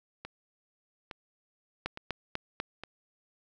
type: two click trains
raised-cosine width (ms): 0.3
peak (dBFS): -24 / -16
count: 4 / 4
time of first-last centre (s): 0.25-2.836 / 1.86-2.601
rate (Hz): 1.16 / 4.05
effects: none